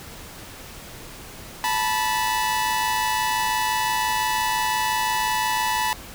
sawtooth tone pair together, 874 / 979.8 Hz, A5 / B5, -12 / -14 cents, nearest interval major second, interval 198 cents, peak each -20 dBFS, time 1.64-5.93 s, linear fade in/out 0 ms, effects pink hiss -40 dBFS RMS until 6.14 s

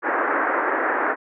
white band-pass noise, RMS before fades -22 dBFS, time 0.02-1.16 s, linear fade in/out 50 ms, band 280 to 1800 Hz, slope 48 dB/octave, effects none

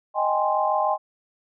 sine chord, Ab major seventh, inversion second, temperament equal, 622.3 / 784 / 830.6 / 1046.5 Hz, Eb5 / G5 / Ab5 / C6, 0 / 0 / 0 / 0 cents, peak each -25 dBFS, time 0.14-0.98 s, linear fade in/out 50 ms, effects none

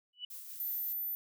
sine tone with exponential growth, 2960 Hz, F#7, in tune, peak -35 dBFS, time 0.13-0.25 s, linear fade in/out 5 ms, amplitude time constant 24 ms
violet noise with tremolo, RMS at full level -45 dBFS, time 0.3-0.93 s, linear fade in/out 5 ms, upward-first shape triangle, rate 5.3 Hz, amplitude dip 40%
sine tone, 14050 Hz, A9, 4 cents flat, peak -34 dBFS, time 0.6-1.15 s, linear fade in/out 0 ms
effects none

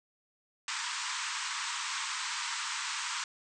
pink band-pass noise, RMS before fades -36 dBFS, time 0.68-3.24 s, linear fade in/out 2 ms, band 910 to 8400 Hz, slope 96 dB/octave, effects none

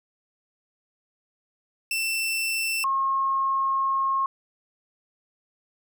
sawtooth / sine tone pair in turn, 2677 / 1079.7 Hz, E7 / C#6, +26 / -46 cents, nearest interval octave + major third, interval 1572 cents, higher first, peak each -21 dBFS, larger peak neither, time 1.91-2.84 / 2.84-4.26 s, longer second, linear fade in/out 2 ms, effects none

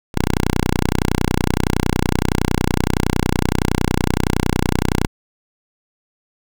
5% pulse tone, 30.77 Hz, B0, 5 cents flat, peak -4 dBFS, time 0.14-5.07 s, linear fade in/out 10 ms, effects none

